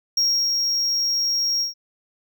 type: tone with ADSR envelope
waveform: triangle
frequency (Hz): 5588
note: F8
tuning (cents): 0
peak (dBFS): -15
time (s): 0.17-1.74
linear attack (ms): 5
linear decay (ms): 320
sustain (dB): -3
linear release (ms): 130
effects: none